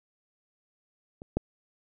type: clicks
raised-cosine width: 2 ms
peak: -29 / -12 dBFS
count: 2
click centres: 1.219 / 1.37 s
effects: none